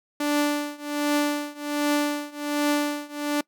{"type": "tone with tremolo", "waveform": "sawtooth", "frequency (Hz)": 293.1, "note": "D4", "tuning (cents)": -3, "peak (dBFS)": -15, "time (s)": [0.2, 3.41], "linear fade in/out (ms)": 5, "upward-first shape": "triangle", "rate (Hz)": 1.3, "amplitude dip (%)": 95, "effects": ["noise-tail reverb RT60 0.1 s tail -23 dB re dry"]}